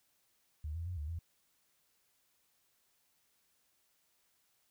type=tone with pitch steps; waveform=sine; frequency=76.1 / 83.8 / 89.6 / 74.2 / 83.6 Hz; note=D#2 / E2 / F2 / D2 / E2; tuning=-38 / +29 / +45 / +18 / +25 cents; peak=-37 dBFS; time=0.64-1.19 s; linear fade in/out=5 ms; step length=110 ms; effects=white hiss -75 dBFS RMS until 4.7 s